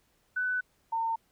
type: tone pair in turn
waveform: sine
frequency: 1498 / 908.3 Hz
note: F#6 / A#5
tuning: +21 / -45 cents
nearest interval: major sixth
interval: 866 cents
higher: first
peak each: -27 dBFS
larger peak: neither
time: 0.36-0.61 / 0.92-1.16 s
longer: first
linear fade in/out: 10 ms
effects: pink hiss -70 dBFS RMS until 1.31 s